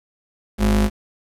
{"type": "ring-modulated tone", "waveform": "square", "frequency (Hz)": 77.78, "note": "D#2", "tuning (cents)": 0, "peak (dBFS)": -12, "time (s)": [0.58, 0.9], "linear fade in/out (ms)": 50, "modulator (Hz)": 130, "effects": ["resampled to 32000 Hz", "7-bit"]}